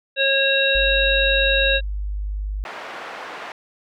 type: harmonic tone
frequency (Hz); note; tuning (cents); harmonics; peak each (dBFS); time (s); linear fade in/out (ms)
545; C#5; -29; 1 / 3 / 5 / 7; -21 / -21 / -21 / -21; 0.16-1.81; 50
type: tone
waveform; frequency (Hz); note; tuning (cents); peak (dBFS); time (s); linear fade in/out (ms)
sine; 50.4; G1; +49; -23; 0.75-2.64; 0
type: band-pass noise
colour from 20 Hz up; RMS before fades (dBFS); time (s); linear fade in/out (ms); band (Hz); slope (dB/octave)
pink; -34; 2.65-3.52; 2; 650 to 2100; 12
effects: none